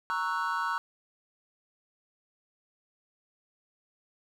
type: chord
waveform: triangle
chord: F# dominant seventh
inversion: first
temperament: equal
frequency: 932.3 / 1108.7 / 1318.5 / 1480 Hz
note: A#5 / C#6 / E6 / F#6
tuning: 0 / 0 / 0 / 0 cents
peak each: -32 dBFS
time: 0.1-0.78 s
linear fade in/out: 0 ms
effects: none